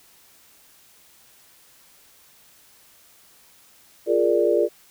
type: chord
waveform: sine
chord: Bb dominant seventh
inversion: second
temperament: equal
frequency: 349.2 / 415.3 / 466.2 / 587.3 Hz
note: F4 / Ab4 / Bb4 / D5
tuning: 0 / 0 / 0 / 0 cents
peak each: -22 dBFS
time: 4.06-4.69 s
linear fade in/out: 50 ms
effects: white hiss -54 dBFS RMS until 4.9 s